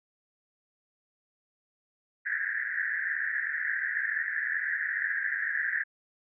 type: band-pass noise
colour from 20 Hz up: pink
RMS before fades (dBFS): -31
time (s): 2.25-5.84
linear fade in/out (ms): 20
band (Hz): 1600 to 1900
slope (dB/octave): 96
effects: none